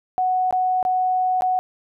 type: tone with dropouts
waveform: sine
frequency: 740 Hz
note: F#5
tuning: in tune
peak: -17 dBFS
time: 0.18-1.59 s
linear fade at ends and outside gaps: 0 ms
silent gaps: 0.509-0.526 / 0.828-0.851 / 1.409-1.421 s
effects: none